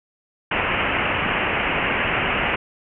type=low-pass noise; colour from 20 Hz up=white; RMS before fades=-22 dBFS; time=0.51-2.56 s; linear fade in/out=5 ms; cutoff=2900 Hz; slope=96 dB/octave; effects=none